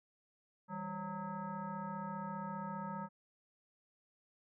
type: tone with frequency modulation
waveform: sine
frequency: 559 Hz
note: C#5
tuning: 14 cents sharp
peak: -39 dBFS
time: 0.68-3.09 s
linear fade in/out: 50 ms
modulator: 361 Hz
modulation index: 2
effects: none